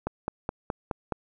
click train, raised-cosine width 1 ms, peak -14 dBFS, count 6, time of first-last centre 0.07-1.123 s, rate 4.75 Hz, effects none

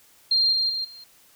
sine tone with level steps, 4192 Hz, C8, 2 cents sharp, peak -17 / -20 / -25 / -41 dBFS, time 0.31-1.04 s, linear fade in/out 5 ms, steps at 0.52 / 0.69 / 0.84 s, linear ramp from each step 10 ms, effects white hiss -56 dBFS RMS until 1.35 s

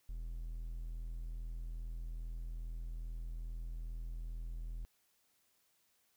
triangle tone, 41.2 Hz, E1, in tune, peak -38 dBFS, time 0.09-4.85 s, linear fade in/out 0 ms, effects white hiss -75 dBFS RMS until 6.16 s

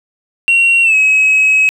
sine tone with pitch glide, 2741 to 2557 Hz, F7 to D#7, -33 to +47 cents, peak -5 dBFS, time 0.48-1.69 s, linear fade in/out 0 ms, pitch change -120 cents, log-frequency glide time 0.83-0.95 s, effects tanh soft clip ceiling -5 dBFS + 7-bit

